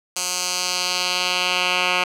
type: tone with band-pass filter sweep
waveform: 10% pulse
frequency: 180.7 Hz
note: F#3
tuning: 41 cents flat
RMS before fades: -22 dBFS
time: 0.16-2.04 s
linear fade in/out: 5 ms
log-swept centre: 7000 to 2300 Hz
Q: 1.5
effects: none